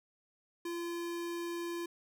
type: tone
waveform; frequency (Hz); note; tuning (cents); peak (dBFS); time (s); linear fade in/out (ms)
square; 342.6; F4; -33; -37; 0.65-1.86; 5
effects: none